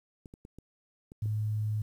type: clicks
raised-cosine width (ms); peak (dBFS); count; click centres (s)
3; -34; 6; 0.258 / 0.339 / 0.451 / 0.586 / 1.119 / 1.258
type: tone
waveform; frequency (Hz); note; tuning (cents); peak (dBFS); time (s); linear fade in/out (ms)
sine; 107.1; A2; -46; -28; 1.22-1.82; 5
effects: 10-bit